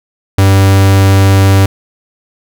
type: tone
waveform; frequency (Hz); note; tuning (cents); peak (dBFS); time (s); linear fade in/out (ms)
45% pulse; 97.3; G2; -12; -4; 0.38-1.66; 5
effects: none